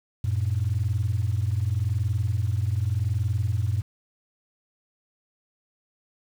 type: tone pair together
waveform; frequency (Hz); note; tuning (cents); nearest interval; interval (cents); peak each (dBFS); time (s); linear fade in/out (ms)
sine; 92.5 / 113.35; F#2 / A#2; 0 / -48; major third; 352; -24; 0.24-3.82; 5
effects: tanh soft clip ceiling -16 dBFS + 8-bit